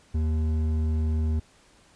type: tone with hard clipping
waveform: sine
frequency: 78.6 Hz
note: D#2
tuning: 18 cents sharp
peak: -24 dBFS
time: 0.14-1.4 s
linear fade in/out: 10 ms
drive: 8 dB
effects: pink hiss -58 dBFS RMS until 1.95 s + resampled to 22050 Hz